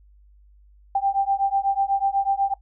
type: beating tone pair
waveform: sine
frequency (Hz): 784 / 792.1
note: G5 / G5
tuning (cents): 0 / +18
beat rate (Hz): 8.1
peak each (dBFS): -22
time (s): 0.95-2.54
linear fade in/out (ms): 5
effects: noise-tail reverb RT60 0.1 s tail -20 dB re dry + added 50 Hz sine -50 dBFS peak until 2.61 s